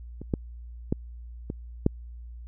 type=clicks; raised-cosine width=3 ms; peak=-24 / -11 / -11 / -18 / -7 dBFS; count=5; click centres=0.216 / 0.338 / 0.925 / 1.501 / 1.864 s; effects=added 59 Hz sine -39 dBFS peak until 2.47 s